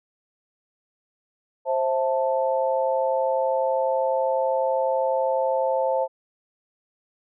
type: chord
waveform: sine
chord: A minor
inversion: first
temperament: just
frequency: 528 / 660 / 880 Hz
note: C5 / E5 / A5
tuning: +16 / +2 / 0 cents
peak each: -22 / -27 / -26 dBFS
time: 1.65-6.08 s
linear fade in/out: 50 ms
effects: none